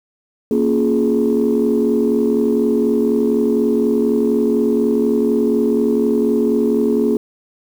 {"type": "chord", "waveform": "sine", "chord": "Bb minor seventh", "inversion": "none", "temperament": "equal with one note detuned", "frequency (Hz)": [233.1, 277.2, 349.2, 420.1], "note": ["Bb3", "Db4", "F4", "Ab4"], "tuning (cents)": [0, 0, 0, 20], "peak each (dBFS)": [-16, -19, -21, -16], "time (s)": [0.51, 7.17], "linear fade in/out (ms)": 2, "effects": ["tanh soft clip ceiling -6 dBFS", "7-bit"]}